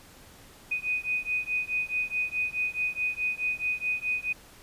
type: beating tone pair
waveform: sine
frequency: 2489 / 2493.7 Hz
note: D#7 / D#7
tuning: 0 / +3 cents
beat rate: 4.7 Hz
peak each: -30 dBFS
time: 0.71-4.33 s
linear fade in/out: 10 ms
effects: pink hiss -52 dBFS RMS until 4.62 s + resampled to 32000 Hz